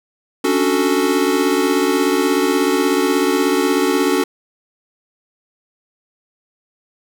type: chord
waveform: square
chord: D major seventh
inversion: third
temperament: equal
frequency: 277.2 / 293.7 / 370 / 440 Hz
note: C#4 / D4 / F#4 / A4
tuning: 0 / 0 / 0 / 0 cents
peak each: -20 / -22 / -19 / -21 dBFS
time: 0.44-4.24 s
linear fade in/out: 5 ms
effects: none